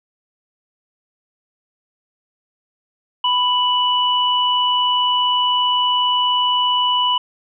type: tone pair together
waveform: sine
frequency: 992.4 / 2960 Hz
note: B5 / F#7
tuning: +8 / 0 cents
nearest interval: octave + perfect fifth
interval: 1892 cents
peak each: -17 dBFS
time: 3.24-7.18 s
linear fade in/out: 5 ms
effects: none